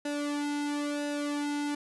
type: tone with flanger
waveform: sawtooth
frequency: 291.3 Hz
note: D4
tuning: 14 cents flat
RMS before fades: -32 dBFS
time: 0.05-1.75 s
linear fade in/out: 5 ms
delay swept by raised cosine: 0.9 to 1.78 ms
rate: 0.99 Hz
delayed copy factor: -0.8
effects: resampled to 24000 Hz + 10-bit